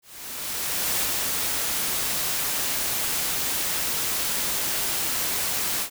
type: noise with ADSR envelope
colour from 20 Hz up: white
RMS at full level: -24 dBFS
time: 0.02-5.9 s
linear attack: 1000 ms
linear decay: 48 ms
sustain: -2 dB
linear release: 86 ms
effects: none